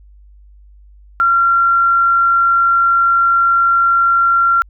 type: tone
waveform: sine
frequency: 1373 Hz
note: F6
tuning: 30 cents flat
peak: -9 dBFS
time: 1.2-4.62 s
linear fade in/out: 0 ms
effects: added 50 Hz sine -40 dBFS peak until 4.69 s